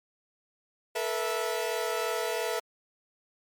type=chord; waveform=sawtooth; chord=A suspended second; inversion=none; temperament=equal with one note detuned; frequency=440 / 482.9 / 659.3 Hz; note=A4 / B4 / E5; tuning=0 / -39 / 0 cents; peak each=-29 dBFS; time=0.95-2.6 s; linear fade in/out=10 ms; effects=MP3 96 kbps